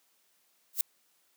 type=noise with exponential growth; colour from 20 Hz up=violet; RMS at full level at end=-22 dBFS; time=0.73-0.81 s; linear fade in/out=2 ms; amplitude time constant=17 ms; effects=white hiss -70 dBFS RMS until 1.36 s + high-pass 200 Hz 12 dB/octave